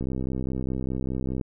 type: click train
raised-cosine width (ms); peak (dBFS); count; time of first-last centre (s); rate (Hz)
3; -17; 92; 0.01-1.412; 64.9
effects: none